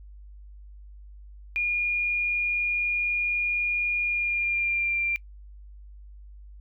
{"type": "tone with pitch glide", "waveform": "sine", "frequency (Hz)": [2428, 2374], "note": ["D#7", "D7"], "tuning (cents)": [-43, 18], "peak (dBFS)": -23, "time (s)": [1.56, 5.16], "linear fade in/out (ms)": 0, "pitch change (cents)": -39, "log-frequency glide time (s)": [4.01, 4.98], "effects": ["noise-tail reverb RT60 0.1 s tail -23 dB re dry", "added 50 Hz sine -43 dBFS peak until 6.6 s"]}